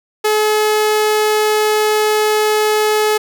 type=tone; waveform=sawtooth; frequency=427 Hz; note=G#4; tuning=48 cents sharp; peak=-8 dBFS; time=0.24-3.18 s; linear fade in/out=10 ms; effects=none